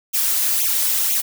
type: noise with flanger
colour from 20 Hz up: blue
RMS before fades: -19 dBFS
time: 0.13-1.22 s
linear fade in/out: 20 ms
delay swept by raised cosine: 0.3 to 4 ms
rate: 2 Hz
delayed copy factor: +0.9
effects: none